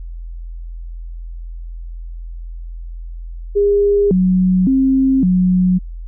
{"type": "tone with pitch steps", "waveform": "sine", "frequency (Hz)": [405.8, 184.6, 265.7, 182.8], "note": ["G#4", "F#3", "C4", "F#3"], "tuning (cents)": [-40, -4, 27, -21], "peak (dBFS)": -10, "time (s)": [3.55, 5.79], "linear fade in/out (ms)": 20, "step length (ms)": 560, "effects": ["added 42 Hz sine -26 dBFS peak until 6.07 s"]}